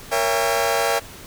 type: chord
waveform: sawtooth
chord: A# diminished seventh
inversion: none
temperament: just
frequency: 466.2 / 559.4 / 671.3 / 805.5 Hz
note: A#4 / C#5 / E5 / G5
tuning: 0 / +16 / +31 / +47 cents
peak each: -20 dBFS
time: 0.11-1 s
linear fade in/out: 20 ms
effects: pink hiss -40 dBFS RMS until 1.26 s